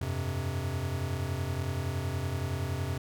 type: chord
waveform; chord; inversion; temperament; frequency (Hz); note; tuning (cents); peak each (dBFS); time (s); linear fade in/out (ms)
square; F suspended second; none; equal; 87.31 / 98 / 130.81; F2 / G2 / C3; 0 / 0 / 0; -35 / -37 / -35; 0.01-2.98; 5
effects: none